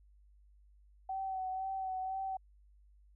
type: tone with vibrato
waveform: sine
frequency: 760 Hz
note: F#5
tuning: 46 cents sharp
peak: -35 dBFS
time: 1.09-2.37 s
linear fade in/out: 5 ms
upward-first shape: sine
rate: 2 Hz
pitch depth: 26 cents each way
effects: added 50 Hz sine -60 dBFS peak until 3.15 s